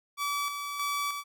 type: tone with tremolo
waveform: sawtooth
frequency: 1149 Hz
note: D6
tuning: 38 cents flat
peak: -25 dBFS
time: 0.17-1.24 s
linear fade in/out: 50 ms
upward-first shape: square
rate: 1.6 Hz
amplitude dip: 45%
effects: none